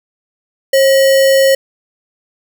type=tone with sample-and-hold; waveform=sine; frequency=540 Hz; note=C#5; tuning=45 cents flat; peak=-6 dBFS; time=0.73-1.55 s; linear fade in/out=5 ms; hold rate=2450 Hz; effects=none